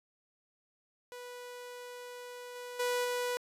sawtooth tone with level steps, 491.4 Hz, B4, 9 cents flat, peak -40 / -38 / -26 / -28 dBFS, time 1.12-3.37 s, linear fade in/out 0 ms, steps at 2.55 / 2.79 / 3.04 s, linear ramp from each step 10 ms, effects resampled to 32000 Hz

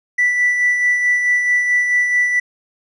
triangle tone with tremolo, 1970 Hz, B6, 5 cents flat, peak -8 dBFS, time 0.18-2.4 s, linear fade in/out 10 ms, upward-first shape sine, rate 4.6 Hz, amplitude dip 50%, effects tanh soft clip ceiling -8 dBFS + resampled to 24000 Hz

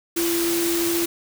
sine tone in noise, 339.4 Hz, F4, 49 cents flat, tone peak -21 dBFS, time 0.16-1.06 s, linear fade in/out 10 ms, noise white, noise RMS -26 dBFS, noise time 0.16-1.06 s, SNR +2 dB, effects none

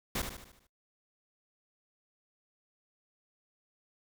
pink noise with echo, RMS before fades -33 dBFS, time 0.15-0.22 s, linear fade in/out 5 ms, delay 75 ms, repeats 6, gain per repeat -6 dB, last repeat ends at 0.67 s, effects noise-tail reverb RT60 0.2 s tail -26 dB re dry

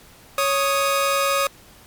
sawtooth tone pair together, 554.4 / 1244.6 Hz, C#5 / D#6, 0 / 0 cents, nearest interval octave + major second, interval 1400 cents, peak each -17 dBFS, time 0.38-1.47 s, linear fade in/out 2 ms, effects pink hiss -48 dBFS RMS until 1.86 s + MP3 96 kbps

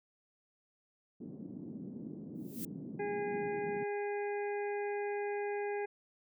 white band-pass noise, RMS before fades -45 dBFS, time 1.2-3.84 s, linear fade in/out 10 ms, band 160 to 280 Hz, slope 24 dB/octave
violet noise with exponential growth, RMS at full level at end -39 dBFS, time 2.35-2.65 s, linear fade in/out 2 ms, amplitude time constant 65 ms
harmonic tone, 409.5 Hz, G#4, 24 cents flat, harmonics 1 / 2 / 4 / 5 / 6, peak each -35 / -41 / -47 / -49 / -51 dBFS, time 2.99-5.86 s, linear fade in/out 10 ms
effects none

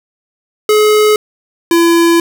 square tone pair in turn, 425 / 337.3 Hz, G#4 / E4, +40 / +40 cents, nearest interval major third, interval 400 cents, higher first, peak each -7 dBFS, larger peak neither, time 0.69-1.16 / 1.71-2.2 s, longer second, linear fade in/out 2 ms, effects none

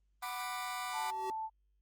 sawtooth chord, B minor, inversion second, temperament just, 740.8 / 987.8 / 1185.3 Hz, F#5 / B5 / D6, +2 / 0 / +16 cents, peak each -38 dBFS, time 0.22-1.11 s, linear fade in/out 10 ms
square tone with exponential growth, 380.9 Hz, G4, 50 cents flat, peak -38 dBFS, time 0.86-1.3 s, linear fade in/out 1 ms, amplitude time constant 94 ms
sine tone, 880 Hz, A5, in tune, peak -36 dBFS, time 0.92-1.5 s, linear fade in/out 50 ms
effects added 50 Hz sine -70 dBFS peak until 1.81 s + Opus 24 kbps

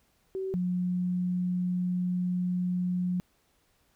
sine tone pair in turn, 381.3 / 179.95 Hz, G4 / F#3, -48 / -48 cents, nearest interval octave + minor second, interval 1300 cents, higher first, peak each -30 / -26 dBFS, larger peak second, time 0.35-0.54 / 0.54-3.2 s, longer second, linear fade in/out 0 ms, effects pink hiss -69 dBFS RMS until 3.95 s

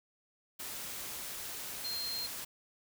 sine tone in noise, 4186 Hz, C8, in tune, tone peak -36 dBFS, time 1.84-2.27 s, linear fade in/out 10 ms, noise white, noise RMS -42 dBFS, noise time 0.59-2.45 s, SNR +3 dB, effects none

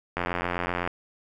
click train, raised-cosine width 0.5 ms, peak -12 dBFS, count 63, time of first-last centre 0.17-0.875 s, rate 87.9 Hz, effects 9-bit

